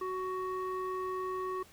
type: tone with low-pass filter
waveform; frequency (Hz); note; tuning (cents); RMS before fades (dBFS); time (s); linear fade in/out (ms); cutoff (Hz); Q
square; 372.1; F#4; +10; -36; 0.01-1.63; 5; 1300; 4
effects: pink hiss -58 dBFS RMS until 1.72 s